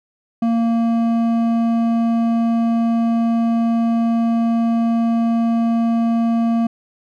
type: tone with hard clipping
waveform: triangle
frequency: 230.6 Hz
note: A#3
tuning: 19 cents flat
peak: -16 dBFS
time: 0.42-6.67 s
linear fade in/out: 5 ms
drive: 12 dB
effects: none